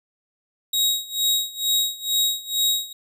sawtooth tone with tremolo, 3797 Hz, A#7, 31 cents sharp, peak -14 dBFS, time 0.73-2.93 s, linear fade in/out 5 ms, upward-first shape sine, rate 2.2 Hz, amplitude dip 90%, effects none

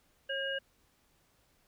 sine tone cluster, 546 / 1615 / 2878 Hz, C#5 / G#6 / F#7, -26 / -49 / -49 cents, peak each -37 / -36 / -38 dBFS, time 0.29-0.59 s, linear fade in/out 10 ms, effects pink hiss -70 dBFS RMS until 1.67 s

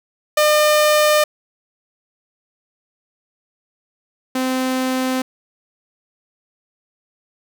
sawtooth tone pair in turn, 604 / 258.5 Hz, D5 / C4, +48 / -21 cents, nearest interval octave + minor third, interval 1469 cents, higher first, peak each -8 / -14 dBFS, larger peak first, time 0.37-1.24 / 4.35-5.22 s, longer neither, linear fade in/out 5 ms, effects none

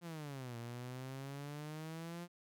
sawtooth exponential two-way sweep, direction down then up, 175.8 to 116.3 to 175.8 Hz, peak -40 dBFS, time 0.01-2.28 s, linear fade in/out 50 ms, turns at 0.57 s, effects none

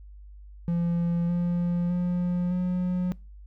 triangle tone with pitch steps, 171.2 / 174.29 / 177.44 / 180.65 Hz, F3 / F3 / F3 / F#3, -34 / -3 / +28 / -41 cents, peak -21 dBFS, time 0.68-3.12 s, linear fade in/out 0 ms, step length 610 ms, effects noise-tail reverb RT60 0.3 s tail -24 dB re dry + added 50 Hz sine -43 dBFS peak until 3.46 s

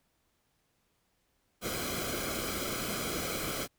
pink noise with comb filter, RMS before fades -35 dBFS, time 1.61-3.68 s, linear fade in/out 50 ms, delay 1.1 ms, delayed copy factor -0.7, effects pink hiss -75 dBFS RMS until 3.78 s

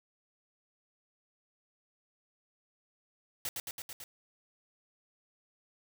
white noise with echo, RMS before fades -36 dBFS, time 3.45-3.49 s, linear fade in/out 2 ms, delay 110 ms, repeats 5, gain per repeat -2 dB, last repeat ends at 4.04 s, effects none

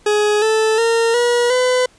40% pulse tone with pitch steps, 418.9 / 438.7 / 459.5 / 481.2 / 503.9 Hz, G#4 / A4 / A#4 / B4 / B4, +15 / -5 / -25 / -45 / +35 cents, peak -12 dBFS, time 0.06-1.86 s, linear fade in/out 5 ms, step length 360 ms, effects pink hiss -51 dBFS RMS until 1.98 s + resampled to 22050 Hz

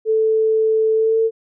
sine tone with pitch glide, 440 to 448.2 Hz, A4 to A4, 0 to +32 cents, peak -13 dBFS, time 0.05-1.31 s, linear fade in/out 50 ms, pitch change +32 cents, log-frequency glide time 0.94-1.2 s, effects none

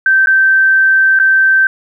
sine tone with dropouts, 1555 Hz, G6, 14 cents flat, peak -6 dBFS, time 0.06-1.67 s, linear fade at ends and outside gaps 2 ms, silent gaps 0.26-0.271 / 1.19-1.198 s, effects 8-bit

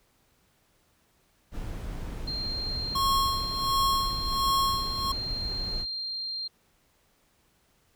brown noise, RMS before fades -35 dBFS, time 1.51-5.86 s, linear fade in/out 50 ms
sine tone, 4186 Hz, C8, in tune, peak -31 dBFS, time 2.27-6.48 s, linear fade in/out 10 ms
square tone with tremolo, 1089 Hz, C#6, 31 cents flat, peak -23 dBFS, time 2.95-5.12 s, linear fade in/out 5 ms, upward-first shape sine, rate 1.4 Hz, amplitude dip 80%
effects pink hiss -67 dBFS RMS until 7.95 s

